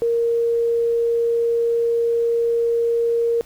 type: tone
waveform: sine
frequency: 466.2 Hz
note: A#4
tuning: in tune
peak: -16 dBFS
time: 0.02-3.41 s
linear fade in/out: 0 ms
effects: pink hiss -49 dBFS RMS until 3.45 s